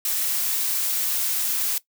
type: noise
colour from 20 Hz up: blue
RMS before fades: -24 dBFS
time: 0.05-1.78 s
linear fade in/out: 2 ms
effects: noise-tail reverb RT60 0.1 s tail -18 dB re dry